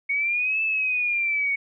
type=linear two-way sweep; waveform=sine; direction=up then down; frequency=2217 to 2637 to 2217 Hz; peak=-21 dBFS; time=0.09-1.56 s; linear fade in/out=10 ms; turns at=0.62 s; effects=none